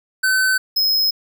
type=tone pair in turn; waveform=square; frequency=1524 / 5126 Hz; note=G6 / E8; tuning=-49 / -49 cents; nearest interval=octave + major sixth; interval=2100 cents; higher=second; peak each=-15 dBFS; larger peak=neither; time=0.23-0.58 / 0.76-1.11 s; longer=neither; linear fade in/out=10 ms; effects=9-bit